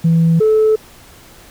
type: tone pair in turn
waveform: sine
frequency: 165.1 / 434.6 Hz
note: E3 / A4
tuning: +3 / -21 cents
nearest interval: octave + perfect fourth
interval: 1676 cents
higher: second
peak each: -7 dBFS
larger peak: neither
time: 0.04-0.4 / 0.4-0.76 s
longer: neither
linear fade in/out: 10 ms
effects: tanh soft clip ceiling -6 dBFS + pink hiss -42 dBFS RMS until 1.5 s